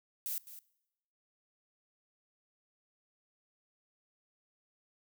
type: noise with echo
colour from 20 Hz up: violet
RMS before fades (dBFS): -37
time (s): 0.26-0.38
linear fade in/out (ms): 0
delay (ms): 210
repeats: 1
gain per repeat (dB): -13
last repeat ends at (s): 0.59
effects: noise-tail reverb RT60 0.9 s tail -22 dB re dry